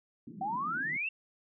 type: band-pass noise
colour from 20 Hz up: pink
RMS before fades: -46 dBFS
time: 0.27-0.97 s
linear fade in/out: 5 ms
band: 150 to 320 Hz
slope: 48 dB/octave
type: exponential sweep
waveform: sine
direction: up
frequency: 740 to 2758 Hz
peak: -31 dBFS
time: 0.41-1.09 s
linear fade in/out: 5 ms
effects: none